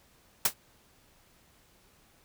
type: noise with exponential decay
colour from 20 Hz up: white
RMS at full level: -18 dBFS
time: 0.45-0.54 s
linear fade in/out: 5 ms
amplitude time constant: 18 ms
effects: pink hiss -63 dBFS RMS until 2.24 s